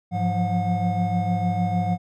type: tone cluster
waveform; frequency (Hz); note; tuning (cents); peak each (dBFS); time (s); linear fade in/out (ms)
triangle; 103.4 / 173 / 179.6 / 723; G#2 / F3 / F3 / F#5; -7 / -16 / +49 / -40; -24; 0.11-1.98; 50
effects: none

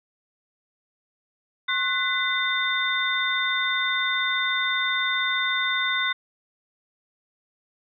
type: tone cluster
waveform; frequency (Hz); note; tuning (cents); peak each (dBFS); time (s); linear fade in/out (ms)
sine; 1073 / 1486 / 2021 / 3607; C6 / F#6 / B6 / A7; +43 / +7 / +39 / +42; -30 / -27 / -26 / -27; 1.68-6.13; 10
effects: none

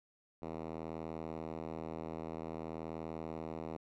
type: tone with band-pass filter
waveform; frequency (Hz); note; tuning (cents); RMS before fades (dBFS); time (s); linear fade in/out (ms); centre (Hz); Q
5% pulse; 80.5; E2; -41; -43; 0.42-3.77; 5; 300; 0.54
effects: none

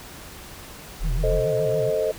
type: linear sweep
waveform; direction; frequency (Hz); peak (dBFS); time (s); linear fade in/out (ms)
sine; up; 37.27 to 45.22; -21; 0.99-1.43; 50
type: tone with vibrato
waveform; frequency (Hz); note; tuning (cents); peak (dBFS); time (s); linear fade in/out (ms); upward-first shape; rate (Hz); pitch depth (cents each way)
triangle; 138.59; C#3; 0; -26; 1.03-1.91; 20; sine; 7.1; 250
type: chord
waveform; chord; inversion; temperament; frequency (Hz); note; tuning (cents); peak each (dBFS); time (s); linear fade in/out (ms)
sine; A diminished; none; equal; 440 / 523.3 / 622.3; A4 / C5 / Eb5; 0 / 0 / 0; -24 / -26 / -24; 1.23-2.12; 10
effects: pink hiss -41 dBFS RMS until 2.18 s

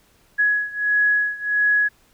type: beating tone pair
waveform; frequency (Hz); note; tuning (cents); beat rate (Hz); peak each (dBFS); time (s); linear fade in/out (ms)
sine; 1677 / 1678.5; G#6 / G#6; +16 / +18; 1.5; -19 / -21; 0.38-1.89; 20
effects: pink hiss -58 dBFS RMS until 2.13 s

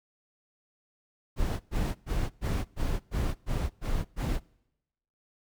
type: noise bursts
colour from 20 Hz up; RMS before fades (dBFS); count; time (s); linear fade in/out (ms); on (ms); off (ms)
brown; -28; 9; 1.36-4.4; 50; 240; 110
effects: noise-tail reverb RT60 0.9 s tail -25 dB re dry

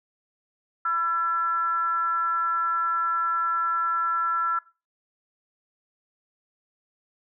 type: tone with frequency modulation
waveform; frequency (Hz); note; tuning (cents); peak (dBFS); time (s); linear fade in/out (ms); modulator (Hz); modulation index
sine; 1345; E6; +34; -22; 0.85-4.59; 5; 348; 0.39
effects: noise-tail reverb RT60 0.3 s tail -20 dB re dry

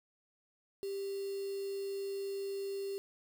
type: tone with quantisation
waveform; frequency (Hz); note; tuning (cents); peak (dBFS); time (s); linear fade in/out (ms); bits
sine; 394.5; G4; +11; -36; 0.83-2.98; 0; 8
effects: none

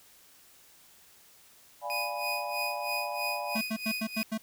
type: chord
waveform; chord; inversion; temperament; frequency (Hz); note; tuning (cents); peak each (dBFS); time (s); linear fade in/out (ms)
sine; D diminished seventh; none; equal; 587.3 / 698.5 / 830.6 / 987.8; D5 / F5 / Ab5 / Cb6; 0 / 0 / 0 / 0; -38 / -39 / -37 / -38; 1.81-3.6; 50
type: tone with tremolo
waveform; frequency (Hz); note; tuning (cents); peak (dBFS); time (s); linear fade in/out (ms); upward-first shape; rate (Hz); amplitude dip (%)
30% pulse; 2489; D#7; 0; -28; 1.9-4.23; 0; sine; 3.1; 80
type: tone bursts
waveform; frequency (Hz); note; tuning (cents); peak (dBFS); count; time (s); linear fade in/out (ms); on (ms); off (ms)
square; 220; A3; 0; -30; 6; 3.55-4.379; 10; 64; 89
effects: white hiss -58 dBFS RMS until 4.42 s

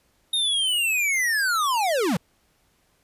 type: linear sweep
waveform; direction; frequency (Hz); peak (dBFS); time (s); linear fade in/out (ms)
square; down; 3729 to 146.83; -21; 0.33-2.17; 5
effects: pink hiss -65 dBFS RMS until 3.03 s + resampled to 32000 Hz

